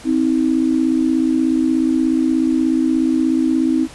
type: tone pair together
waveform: sine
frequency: 261.6 / 318.3 Hz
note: C4 / D#4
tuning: 0 / +39 cents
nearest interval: minor third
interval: 339 cents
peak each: -16 dBFS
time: 0.04-3.88 s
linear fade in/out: 50 ms
effects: pink hiss -39 dBFS RMS until 3.94 s + resampled to 24000 Hz